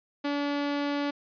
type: tone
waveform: sawtooth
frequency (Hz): 287.1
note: D4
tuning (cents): -39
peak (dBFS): -23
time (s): 0.24-1.11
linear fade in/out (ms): 10
effects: resampled to 11025 Hz